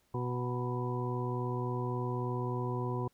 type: harmonic tone with a mistuned harmonic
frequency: 123.47 Hz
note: B2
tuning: in tune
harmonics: 1 / 2 / 3 / 4 / 6 / 7 / 8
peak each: -34 / -41 / -38 / -44 / -47 / -49 / -40 dBFS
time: 0.14-3.08 s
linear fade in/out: 5 ms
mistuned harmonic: 7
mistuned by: +87 cents
effects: pink hiss -72 dBFS RMS until 3.13 s